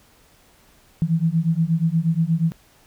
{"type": "beating tone pair", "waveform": "sine", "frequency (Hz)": [160, 168.4], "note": ["D#3", "E3"], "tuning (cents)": [49, 37], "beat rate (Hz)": 8.4, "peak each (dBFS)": -20, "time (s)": [1.02, 2.52], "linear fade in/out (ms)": 0, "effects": ["pink hiss -55 dBFS RMS until 2.86 s"]}